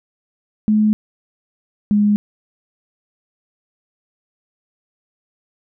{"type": "tone pair in turn", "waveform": "sine", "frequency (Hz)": [213.5, 207.3], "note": ["G#3", "G#3"], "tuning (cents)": [48, -3], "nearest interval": "minor second", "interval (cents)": 51, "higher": "first", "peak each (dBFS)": [-11, -11], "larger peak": "neither", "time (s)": [[0.68, 0.93], [1.91, 2.16]], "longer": "neither", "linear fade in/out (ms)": 0, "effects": []}